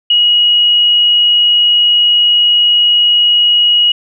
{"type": "tone", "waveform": "sine", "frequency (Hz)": 2900, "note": "F#7", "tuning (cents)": -35, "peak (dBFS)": -6, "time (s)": [0.1, 3.92], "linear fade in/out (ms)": 5, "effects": []}